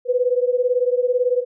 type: beating tone pair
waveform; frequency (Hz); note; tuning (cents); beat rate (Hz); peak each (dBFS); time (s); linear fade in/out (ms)
sine; 490 / 508; B4 / B4; -14 / +49; 18; -18 / -20; 0.05-1.45; 50
effects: none